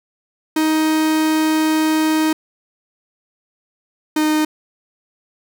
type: tone pair in turn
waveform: 45% pulse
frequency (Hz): 313.3 / 308.1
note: D#4 / D#4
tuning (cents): +12 / -17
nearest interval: unison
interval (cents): 29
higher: first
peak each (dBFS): -14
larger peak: neither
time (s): 0.56-2.33 / 4.16-4.45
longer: first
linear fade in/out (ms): 5
effects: none